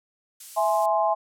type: noise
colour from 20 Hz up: violet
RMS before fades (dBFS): -35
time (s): 0.4-0.86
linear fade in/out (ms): 5
type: chord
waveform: sine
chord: E augmented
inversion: none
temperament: equal with one note detuned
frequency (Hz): 659.3 / 835.9 / 1046.5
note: E5 / G#5 / B#5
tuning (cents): 0 / +11 / 0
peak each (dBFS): -23 / -23 / -26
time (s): 0.56-1.15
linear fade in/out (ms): 20
effects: low-pass 10000 Hz 12 dB/octave